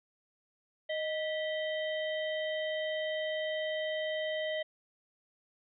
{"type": "harmonic tone with a mistuned harmonic", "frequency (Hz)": 622.3, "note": "D#5", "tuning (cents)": 0, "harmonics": [1, 3, 5, 6], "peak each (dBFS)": [-33, -39, -41, -51], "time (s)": [0.89, 4.63], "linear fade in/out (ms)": 10, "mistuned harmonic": 3, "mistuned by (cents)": 85, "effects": []}